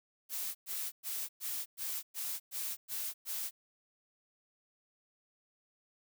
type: noise bursts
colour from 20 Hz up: blue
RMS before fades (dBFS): -38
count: 9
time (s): 0.29-3.51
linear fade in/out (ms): 50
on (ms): 260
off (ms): 110
effects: none